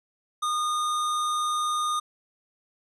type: tone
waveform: square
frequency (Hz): 1224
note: D#6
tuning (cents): -29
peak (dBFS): -25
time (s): 0.42-2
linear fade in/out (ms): 10
effects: resampled to 24000 Hz